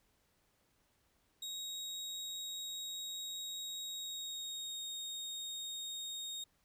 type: tone with pitch glide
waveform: 30% pulse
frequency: 3781 to 3722 Hz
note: A#7 to A#7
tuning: +24 to -3 cents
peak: -38 dBFS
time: 1.42-6.44 s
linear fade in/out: 5 ms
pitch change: -27 cents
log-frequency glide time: 3.91-4.84 s
effects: pink hiss -75 dBFS RMS until 6.64 s